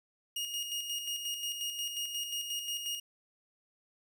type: tone with tremolo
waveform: sawtooth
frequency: 2861 Hz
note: F7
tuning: 41 cents sharp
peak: -30 dBFS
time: 0.36-3 s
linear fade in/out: 5 ms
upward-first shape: square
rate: 5.6 Hz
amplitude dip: 45%
effects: none